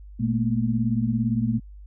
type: tone cluster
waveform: sine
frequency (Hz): 118.4 / 217.5 / 235.1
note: A#2 / A3 / A#3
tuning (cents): +27 / -20 / +15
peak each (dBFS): -25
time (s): 0.19-1.6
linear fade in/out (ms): 20
effects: added 50 Hz sine -40 dBFS peak until 1.86 s